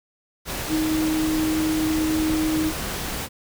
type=tone in noise; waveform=sine; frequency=313.6 Hz; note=D#4; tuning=14 cents sharp; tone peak=-20 dBFS; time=0.68-2.73 s; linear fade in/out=50 ms; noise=pink; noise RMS=-29 dBFS; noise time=0.45-3.29 s; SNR=+6 dB; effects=none